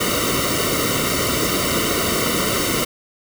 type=noise with comb filter; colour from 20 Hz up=pink; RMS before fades=-20 dBFS; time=0-2.85 s; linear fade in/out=10 ms; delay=1.2 ms; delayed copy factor=-1; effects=none